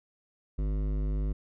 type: tone with hard clipping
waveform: triangle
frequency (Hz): 50.9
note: G#1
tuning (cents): -34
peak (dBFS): -29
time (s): 0.58-1.33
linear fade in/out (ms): 10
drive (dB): 18
effects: none